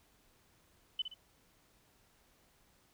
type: tone with echo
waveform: sine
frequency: 3014 Hz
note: F#7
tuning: 31 cents sharp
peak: -31 dBFS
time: 0.99-1.02 s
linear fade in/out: 5 ms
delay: 61 ms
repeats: 2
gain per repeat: -8 dB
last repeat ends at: 1.142 s
effects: pink hiss -69 dBFS RMS until 2.93 s